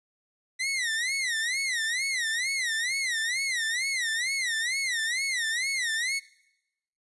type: tone with vibrato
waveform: sawtooth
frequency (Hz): 1975.5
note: B6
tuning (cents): 0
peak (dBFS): -23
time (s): 0.59-6.2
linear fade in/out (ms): 20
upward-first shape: sine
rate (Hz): 2.2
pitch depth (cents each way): 190
effects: noise-tail reverb RT60 0.9 s tail -22 dB re dry + resampled to 24000 Hz